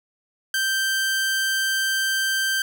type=tone; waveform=sawtooth; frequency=1565 Hz; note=G6; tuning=3 cents flat; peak=-17 dBFS; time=0.54-2.62 s; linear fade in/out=2 ms; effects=none